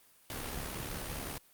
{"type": "noise with amplitude modulation", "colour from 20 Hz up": "pink", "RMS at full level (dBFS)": -37, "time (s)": [0.3, 1.38], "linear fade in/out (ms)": 0, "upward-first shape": "sine", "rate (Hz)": 70.3, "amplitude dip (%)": 50, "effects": ["white hiss -63 dBFS RMS until 1.53 s", "Opus 32 kbps"]}